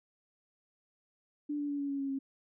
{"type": "tone with pitch steps", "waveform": "sine", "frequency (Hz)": [293.7, 289.8, 286, 282.2, 278.5, 274.8, 271.2], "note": ["D4", "D4", "D4", "C#4", "C#4", "C#4", "C#4"], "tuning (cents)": [0, -23, -46, 31, 8, -15, -38], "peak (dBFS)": -32, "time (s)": [1.49, 2.19], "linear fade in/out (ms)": 10, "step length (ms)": 100, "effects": []}